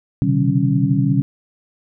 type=tone cluster; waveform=sine; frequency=125.9 / 137.3 / 151.7 / 190.6 / 276.4 Hz; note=B2 / C#3 / D#3 / G3 / C#4; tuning=+34 / -16 / -44 / -48 / -5 cents; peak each=-20 dBFS; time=0.22-1.22 s; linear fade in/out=0 ms; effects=none